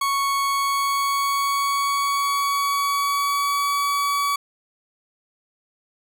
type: tone with pitch glide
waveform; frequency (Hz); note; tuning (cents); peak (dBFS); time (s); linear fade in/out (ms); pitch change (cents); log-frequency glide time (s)
40% pulse; 1108.7 to 1137.2; C#6 to C#6; 0 to +44; -19; 0.01-4.36; 5; +44; 0.44-3.7
effects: none